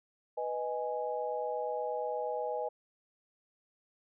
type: chord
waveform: sine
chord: G# minor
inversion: first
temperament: equal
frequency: 493.9 / 622.3 / 830.6 Hz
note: B4 / D#5 / G#5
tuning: 0 / 0 / 0 cents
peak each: -36 / -37 / -37 dBFS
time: 0.37-2.69 s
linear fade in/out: 10 ms
effects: none